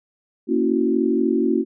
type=chord; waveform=sine; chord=F# dominant seventh; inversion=first; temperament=equal; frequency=233.1 / 277.2 / 329.6 / 370 Hz; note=A#3 / C#4 / E4 / F#4; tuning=0 / 0 / 0 / 0 cents; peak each=-22 dBFS; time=0.47-1.65 s; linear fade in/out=50 ms; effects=none

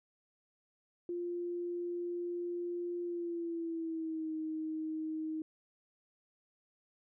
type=tone with pitch glide; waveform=sine; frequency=349.2 to 314.7 Hz; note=F4 to D#4; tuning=0 to +20 cents; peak=-35 dBFS; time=1.09-5.42 s; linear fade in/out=2 ms; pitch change=-180 cents; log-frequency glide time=3.03-4.33 s; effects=none

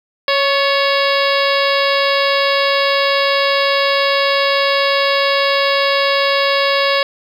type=harmonic tone with a mistuned harmonic; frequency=554.4 Hz; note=C#5; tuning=in tune; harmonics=1 / 2 / 3 / 4 / 5 / 6 / 7 / 8 / 9; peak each=-16 / -19 / -21 / -22 / -23 / -24 / -24 / -25 / -26 dBFS; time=0.28-7.03 s; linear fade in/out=2 ms; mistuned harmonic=3; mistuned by=+49 cents; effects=7-bit

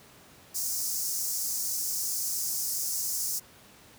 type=high-pass noise; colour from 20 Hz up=pink; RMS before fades=-31 dBFS; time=0.54-3.4 s; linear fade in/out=20 ms; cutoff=5200 Hz; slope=48 dB/octave; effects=pink hiss -54 dBFS RMS until 3.98 s + high-pass 80 Hz 12 dB/octave

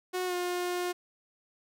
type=tone with pitch glide; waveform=sawtooth; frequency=365.7 to 356.5 Hz; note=F#4 to F4; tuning=-20 to +36 cents; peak=-26 dBFS; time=0.13-0.93 s; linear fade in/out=20 ms; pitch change=-44 cents; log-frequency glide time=0.26-0.34 s; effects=none

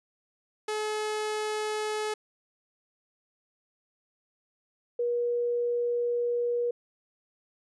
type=tone pair in turn; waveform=sawtooth / sine; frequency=427.4 / 479.7 Hz; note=G#4 / A#4; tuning=+50 / +50 cents; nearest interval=major second; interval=200 cents; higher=second; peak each=-25 dBFS; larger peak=neither; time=0.68-2.14 / 4.99-6.71 s; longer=second; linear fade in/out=5 ms; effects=resampled to 24000 Hz

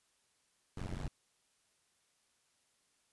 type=noise with amplitude modulation; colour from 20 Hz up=brown; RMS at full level=-36 dBFS; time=0.77-1.08 s; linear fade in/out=5 ms; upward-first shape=sine; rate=91.7 Hz; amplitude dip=100%; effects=white hiss -75 dBFS RMS until 3.12 s + resampled to 24000 Hz

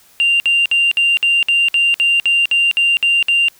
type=tone bursts; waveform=sine; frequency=2783 Hz; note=F7; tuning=7 cents flat; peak=-9 dBFS; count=13; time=0.2-3.484 s; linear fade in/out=0 ms; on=200 ms; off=57 ms; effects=tanh soft clip ceiling -7 dBFS + white hiss -49 dBFS RMS until 3.59 s

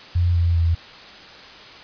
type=tone with pitch steps; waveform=sine; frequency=87.31 / 85.46 / 83.66 Hz; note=F2 / F2 / E2; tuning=0 / -37 / +26 cents; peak=-15 dBFS; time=0.15-0.75 s; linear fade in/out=10 ms; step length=200 ms; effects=white hiss -41 dBFS RMS until 1.83 s + resampled to 11025 Hz

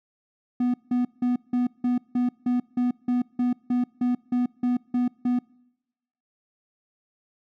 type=tone bursts; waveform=triangle; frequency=246.4 Hz; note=B3; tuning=4 cents flat; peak=-18 dBFS; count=16; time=0.6-5.39 s; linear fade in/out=5 ms; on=140 ms; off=170 ms; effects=noise-tail reverb RT60 0.9 s tail -25 dB re dry

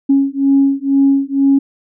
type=beating tone pair; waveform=sine; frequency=274.2 / 276.3 Hz; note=C#4 / C#4; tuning=-19 / -6 cents; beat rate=2.1 Hz; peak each=-12 dBFS; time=0.09-1.59 s; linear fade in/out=10 ms; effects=tanh soft clip ceiling -2 dBFS

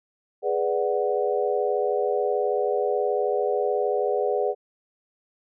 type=chord; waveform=sine; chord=G# half-diminished seventh; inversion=none; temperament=equal; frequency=415.3 / 493.9 / 587.3 / 740 Hz; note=G#4 / B4 / D5 / F#5; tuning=0 / 0 / 0 / 0 cents; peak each=-25 / -26 / -28 / -29 dBFS; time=0.42-4.55 s; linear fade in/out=50 ms; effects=none

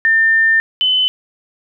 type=tone pair in turn; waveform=sine; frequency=1800 / 3027 Hz; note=A6 / F#7; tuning=+39 / +39 cents; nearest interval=major sixth; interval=900 cents; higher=second; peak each=-9 / -11 dBFS; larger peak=first; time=0.05-0.6 / 0.81-1.08 s; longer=first; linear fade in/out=0 ms; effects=none

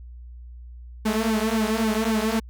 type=tone with flanger; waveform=sawtooth; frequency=220 Hz; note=A3; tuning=in tune; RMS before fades=-23 dBFS; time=1.05-2.4 s; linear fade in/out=10 ms; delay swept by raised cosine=1.5 to 6 ms; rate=3.7 Hz; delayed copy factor=-0.85; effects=added 60 Hz sine -38 dBFS peak until 2.49 s

